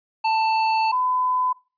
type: tone pair in turn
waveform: square / sine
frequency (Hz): 886 / 1008.5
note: A5 / B5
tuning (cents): +12 / +36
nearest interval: major second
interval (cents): 224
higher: second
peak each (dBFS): -19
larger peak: neither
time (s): 0.24-0.92 / 0.92-1.53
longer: first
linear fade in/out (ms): 10
effects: noise-tail reverb RT60 0.3 s tail -21 dB re dry + resampled to 11025 Hz